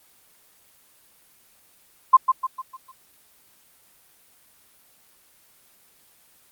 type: tone with echo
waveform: sine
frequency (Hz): 1046.5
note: C6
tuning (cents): 0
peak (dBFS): -7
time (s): 2.13-2.17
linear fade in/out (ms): 10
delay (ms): 150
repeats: 5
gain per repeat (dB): -7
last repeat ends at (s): 2.92
effects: white hiss -57 dBFS RMS until 6.51 s + Opus 24 kbps